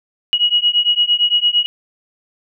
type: beating tone pair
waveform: sine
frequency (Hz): 2900 / 2908.8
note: F#7 / F#7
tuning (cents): -35 / -30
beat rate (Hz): 8.8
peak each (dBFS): -15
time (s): 0.33-1.66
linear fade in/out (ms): 0
effects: none